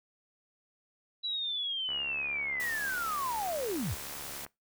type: linear sweep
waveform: sine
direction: down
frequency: 3951 to 51 Hz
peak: -31 dBFS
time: 1.23-3.95 s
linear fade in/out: 20 ms
type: click train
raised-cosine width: 0.5 ms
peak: -31 dBFS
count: 183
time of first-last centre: 1.89-4.464 s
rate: 70.7 Hz
type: noise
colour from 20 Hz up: white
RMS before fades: -42 dBFS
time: 2.6-4.45 s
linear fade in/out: 0 ms
effects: noise-tail reverb RT60 0.2 s tail -22 dB re dry